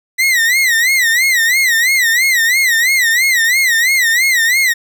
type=tone with vibrato; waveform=40% pulse; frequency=1975.5 Hz; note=B6; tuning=in tune; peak=-9 dBFS; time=0.18-4.74 s; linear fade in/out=20 ms; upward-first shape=sine; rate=3 Hz; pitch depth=160 cents each way; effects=none